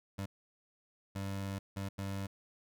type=tone bursts at uneven times; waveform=25% pulse; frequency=98 Hz; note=G2; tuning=in tune; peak=-33 dBFS; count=4; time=0.18-0.26 / 1.15-1.59 / 1.76-1.89 / 1.98-2.27 s; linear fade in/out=10 ms; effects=none